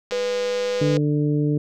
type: click train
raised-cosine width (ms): 0.2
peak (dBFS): -15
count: 177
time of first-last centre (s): 0.11-0.969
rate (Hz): 205
type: tone with pitch glide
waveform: sine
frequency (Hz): 493.9 to 496.8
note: B4 to B4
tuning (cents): 0 to +10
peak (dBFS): -21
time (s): 0.12-0.98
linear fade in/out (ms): 2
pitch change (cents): +10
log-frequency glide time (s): 0.47-0.8
type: harmonic tone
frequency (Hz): 148.1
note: D3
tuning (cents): +15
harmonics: 1 / 2 / 3 / 4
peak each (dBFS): -20 / -22 / -27 / -40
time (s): 0.81-1.58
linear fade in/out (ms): 5
effects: none